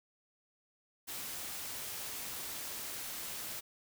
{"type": "noise", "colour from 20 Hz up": "white", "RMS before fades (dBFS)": -42, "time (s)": [1.07, 3.61], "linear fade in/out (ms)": 20, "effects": []}